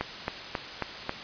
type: click train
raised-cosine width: 0.5 ms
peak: -13 dBFS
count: 5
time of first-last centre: 0.01-1.094 s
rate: 3.69 Hz
effects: white hiss -39 dBFS RMS until 1.23 s + resampled to 11025 Hz